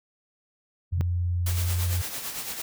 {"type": "tone with exponential growth", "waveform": "sine", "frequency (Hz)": 132.3, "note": "C3", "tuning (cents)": 20, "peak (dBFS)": -20, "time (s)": [0.91, 1.01], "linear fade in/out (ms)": 0, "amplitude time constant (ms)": 20}
{"type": "tone with pitch glide", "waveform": "sine", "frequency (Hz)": [87.9, 88.46], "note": ["F2", "F2"], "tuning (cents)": [12, 23], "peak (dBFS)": -23, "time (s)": [0.92, 2.02], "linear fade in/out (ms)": 10, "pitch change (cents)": 11, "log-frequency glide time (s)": [1.5, 1.86]}
{"type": "noise with tremolo", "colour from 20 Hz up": "white", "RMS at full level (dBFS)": -32, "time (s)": [1.46, 2.62], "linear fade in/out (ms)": 5, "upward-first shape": "sine", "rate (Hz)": 8.9, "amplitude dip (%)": 50}
{"effects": []}